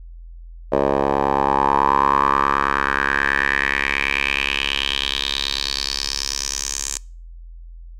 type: tone with band-pass filter sweep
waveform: 10% pulse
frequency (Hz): 69.3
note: C#2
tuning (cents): 0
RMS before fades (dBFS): -20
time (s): 0.72-6.98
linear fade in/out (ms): 5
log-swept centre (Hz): 610 to 7100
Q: 4.5
effects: noise-tail reverb RT60 0.4 s tail -25 dB re dry + added 42 Hz sine -35 dBFS peak until 7.99 s

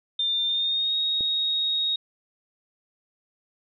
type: tone with pitch glide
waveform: sine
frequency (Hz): 3601 to 3756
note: A7 to A#7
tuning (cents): +39 to +12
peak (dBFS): -22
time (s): 0.19-1.96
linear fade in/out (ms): 5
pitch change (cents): +73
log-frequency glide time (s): 0.46-0.96
type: click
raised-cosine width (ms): 2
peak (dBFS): -25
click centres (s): 1.208
effects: none

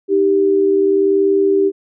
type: tone pair together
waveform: sine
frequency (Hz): 311.1 / 392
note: D#4 / G4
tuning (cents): 0 / 0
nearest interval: major third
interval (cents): 400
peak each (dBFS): -19 / -11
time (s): 0.08-1.72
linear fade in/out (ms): 50
effects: none

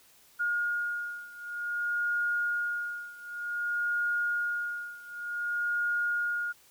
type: beating tone pair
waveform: sine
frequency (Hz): 1427 / 1427.54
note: F6 / F6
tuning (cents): +37 / +38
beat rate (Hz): 0.54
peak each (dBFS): -33 / -31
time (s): 0.39-6.53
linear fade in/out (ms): 20
effects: white hiss -60 dBFS RMS until 6.7 s

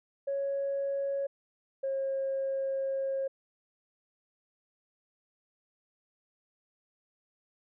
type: tone pair in turn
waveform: sine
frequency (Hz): 554.4 / 540.2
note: C#5 / C#5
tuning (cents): 0 / -45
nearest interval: unison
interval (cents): 45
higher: first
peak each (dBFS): -28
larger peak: neither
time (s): 0.27-1.27 / 1.83-3.28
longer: second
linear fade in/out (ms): 10
effects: tanh soft clip ceiling -25 dBFS

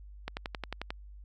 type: click train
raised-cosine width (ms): 0.3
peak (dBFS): -19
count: 8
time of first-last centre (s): 0.28-0.905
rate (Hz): 11.2
effects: added 50 Hz sine -46 dBFS peak until 1.24 s

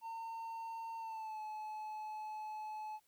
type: tone with pitch glide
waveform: triangle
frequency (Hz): 909 to 859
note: A#5 to A5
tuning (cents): -44 to -42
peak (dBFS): -40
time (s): 0.01-3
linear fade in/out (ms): 50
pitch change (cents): -98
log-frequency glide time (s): 0.98-1.41
effects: white hiss -75 dBFS RMS until 3.07 s

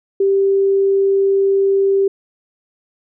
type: tone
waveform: sine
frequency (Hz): 392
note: G4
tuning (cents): 0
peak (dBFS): -11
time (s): 0.2-2.08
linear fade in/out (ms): 5
effects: none

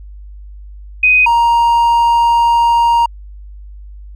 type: tone pair in turn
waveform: sine / triangle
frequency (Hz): 2502 / 937.2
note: D#7 / A#5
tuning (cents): +9 / +9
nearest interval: octave + perfect fourth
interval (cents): 1700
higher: first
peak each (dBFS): -6 / -6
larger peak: neither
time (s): 1.03-1.26 / 1.26-3.06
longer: second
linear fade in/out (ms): 5
effects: added 50 Hz sine -30 dBFS peak until 4.15 s

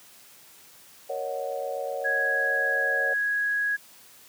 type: chord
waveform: sine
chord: D# minor seventh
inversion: second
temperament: equal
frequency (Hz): 466.2 / 554.4 / 622.3 / 740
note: A#4 / C#5 / D#5 / F#5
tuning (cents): 0 / 0 / 0 / 0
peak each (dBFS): -36 / -31 / -37 / -35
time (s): 1.09-3.14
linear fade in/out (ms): 10
type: tone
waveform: sine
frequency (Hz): 1661.2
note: G#6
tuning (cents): 0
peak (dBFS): -23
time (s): 2.04-3.77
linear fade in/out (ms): 20
effects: white hiss -52 dBFS RMS until 4.28 s + high-pass 80 Hz 12 dB/octave

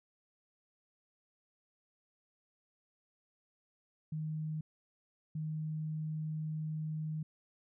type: tone bursts at uneven times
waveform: sine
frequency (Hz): 155.56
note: D#3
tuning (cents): 0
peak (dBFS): -35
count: 2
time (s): 4.12-4.61 / 5.35-7.23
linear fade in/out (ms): 5
effects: none

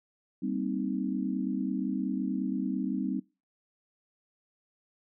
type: chord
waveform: sine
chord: C minor seventh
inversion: second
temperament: equal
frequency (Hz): 196 / 233.1 / 261.6 / 311.1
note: G3 / Bb3 / C4 / Eb4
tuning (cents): 0 / 0 / 0 / 0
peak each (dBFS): -33 / -37 / -32 / -36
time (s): 0.42-3.2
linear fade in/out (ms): 10
effects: noise-tail reverb RT60 0.3 s tail -24 dB re dry

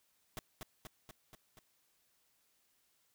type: noise with echo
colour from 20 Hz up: pink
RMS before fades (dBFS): -43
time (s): 0.37-0.39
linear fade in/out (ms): 0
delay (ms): 240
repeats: 5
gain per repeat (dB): -3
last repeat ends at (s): 1.59
effects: white hiss -75 dBFS RMS until 3.14 s

